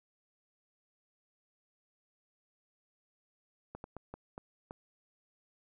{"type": "slowing click train", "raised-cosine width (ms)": 1, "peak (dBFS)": -29, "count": 6, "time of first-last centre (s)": [3.75, 4.709], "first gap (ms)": 91, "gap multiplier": 1.38, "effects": []}